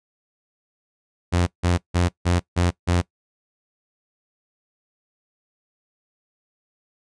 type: tone bursts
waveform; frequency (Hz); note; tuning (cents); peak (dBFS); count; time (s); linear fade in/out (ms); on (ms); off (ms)
sawtooth; 88; F2; +14; -13; 6; 1.32-3.02; 20; 150; 160
effects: noise-tail reverb RT60 0.1 s tail -20 dB re dry + resampled to 22050 Hz